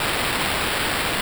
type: noise with sample-and-hold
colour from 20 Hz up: blue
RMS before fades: -23 dBFS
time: 0-1.21 s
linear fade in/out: 2 ms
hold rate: 6300 Hz
effects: none